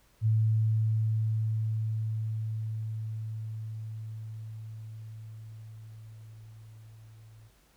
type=tone with level ramp; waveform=sine; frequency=110 Hz; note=A2; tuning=in tune; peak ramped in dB=-21 to -50 dBFS; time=0.21-7.51 s; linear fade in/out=50 ms; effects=added 50 Hz sine -65 dBFS peak until 7.76 s + pink hiss -65 dBFS RMS until 7.76 s